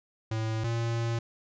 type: tone pair in turn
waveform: square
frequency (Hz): 110.9 / 116.09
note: A2 / A#2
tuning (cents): +14 / -7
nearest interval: minor second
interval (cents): 79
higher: second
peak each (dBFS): -29 / -28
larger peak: second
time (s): 0.31-0.64 / 0.64-1.19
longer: second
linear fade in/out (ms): 5
effects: resampled to 16000 Hz